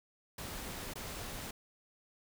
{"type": "noise with dropouts", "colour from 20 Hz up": "pink", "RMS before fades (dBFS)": -43, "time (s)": [0.38, 1.51], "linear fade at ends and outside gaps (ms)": 5, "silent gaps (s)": [0.937, 0.955], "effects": []}